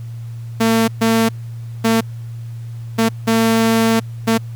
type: tone bursts at uneven times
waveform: sawtooth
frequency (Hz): 225.8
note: A3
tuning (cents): +45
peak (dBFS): -8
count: 6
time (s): 0.6-0.88 / 1.01-1.29 / 1.84-2.01 / 2.98-3.09 / 3.27-4 / 4.27-4.38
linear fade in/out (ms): 10
effects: added 116 Hz sine -26 dBFS peak until 4.55 s + pink hiss -50 dBFS RMS until 4.55 s